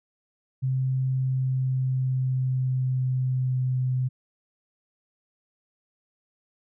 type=tone with pitch glide; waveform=sine; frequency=130.81 to 128.12 Hz; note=C3 to C3; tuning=0 to -36 cents; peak=-22 dBFS; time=0.62-4.09 s; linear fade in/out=20 ms; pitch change=-36 cents; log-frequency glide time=1.08-3.77 s; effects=none